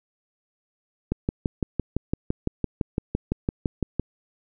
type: click train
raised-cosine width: 3 ms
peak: -10 dBFS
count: 18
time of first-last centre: 1.12-3.996 s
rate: 5.91 Hz
effects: none